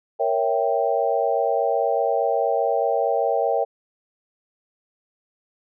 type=chord; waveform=sine; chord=A# diminished seventh; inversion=none; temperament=equal; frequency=466.2 / 554.4 / 659.3 / 784 Hz; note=A#4 / C#5 / E5 / G5; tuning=0 / 0 / 0 / 0 cents; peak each=-24 dBFS; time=0.19-3.65 s; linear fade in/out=20 ms; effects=none